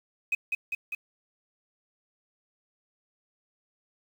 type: tone with echo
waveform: sine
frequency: 2522 Hz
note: D#7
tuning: 23 cents sharp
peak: -21 dBFS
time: 0.32-0.35 s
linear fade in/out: 5 ms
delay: 200 ms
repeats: 3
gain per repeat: -3 dB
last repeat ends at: 0.95 s
effects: tanh soft clip ceiling -21 dBFS + 8-bit